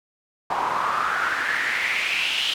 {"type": "noise with band-pass filter sweep", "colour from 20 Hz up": "pink", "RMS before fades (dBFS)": -24, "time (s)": [0.5, 2.54], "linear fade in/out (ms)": 5, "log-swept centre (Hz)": [920, 3200], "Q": 5, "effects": []}